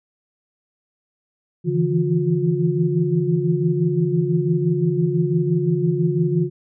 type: tone cluster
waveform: sine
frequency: 143.4 / 162.2 / 168.1 / 357.8 Hz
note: D3 / E3 / E3 / F4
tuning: -41 / -28 / +34 / +42 cents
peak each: -22 dBFS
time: 1.64-6.5 s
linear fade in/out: 50 ms
effects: none